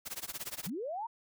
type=noise with tremolo; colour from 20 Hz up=white; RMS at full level=-38 dBFS; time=0.05-0.7 s; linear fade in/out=20 ms; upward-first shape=sine; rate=17 Hz; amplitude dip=95%
type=linear sweep; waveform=sine; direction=up; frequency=143.9 to 955 Hz; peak=-35 dBFS; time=0.66-1.07 s; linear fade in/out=10 ms
effects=none